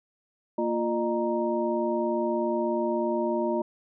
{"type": "tone cluster", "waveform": "sine", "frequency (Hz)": [231.5, 348.3, 608, 934], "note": ["A#3", "F4", "D#5", "A#5"], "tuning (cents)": [-12, -5, -40, 3], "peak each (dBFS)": [-30, -28, -29, -32], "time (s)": [0.58, 3.62], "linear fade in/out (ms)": 5, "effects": []}